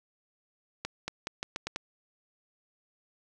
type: accelerating click train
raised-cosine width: 0.2 ms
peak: -16 dBFS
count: 7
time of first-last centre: 0.85-1.761 s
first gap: 230 ms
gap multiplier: 0.83
effects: none